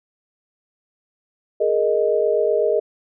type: chord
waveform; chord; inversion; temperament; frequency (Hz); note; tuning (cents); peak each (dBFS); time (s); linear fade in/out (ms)
sine; Ab suspended second; none; equal with one note detuned; 418.2 / 466.2 / 622.3; Ab4 / Bb4 / Eb5; +12 / 0 / 0; -20; 1.6-2.8; 10
effects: none